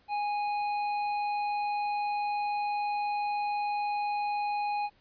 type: tone with tanh clipping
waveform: sine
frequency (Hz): 827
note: G#5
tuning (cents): -8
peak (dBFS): -30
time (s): 0.08-4.9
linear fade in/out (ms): 50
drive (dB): 11
effects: pink hiss -65 dBFS RMS until 5 s + resampled to 11025 Hz